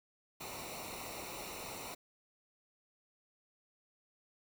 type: noise with comb filter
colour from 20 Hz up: pink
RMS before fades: -45 dBFS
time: 0.4-1.95 s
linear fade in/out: 10 ms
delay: 0.61 ms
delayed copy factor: -0.75
effects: none